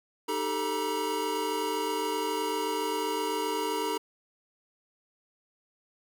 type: tone cluster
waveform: square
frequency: 308.2 / 394.4 / 442.1 / 956 Hz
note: D#4 / G4 / A4 / A#5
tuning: -16 / +11 / +8 / +43 cents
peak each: -37 / -36 / -34 / -33 dBFS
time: 0.28-3.98 s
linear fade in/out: 10 ms
effects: none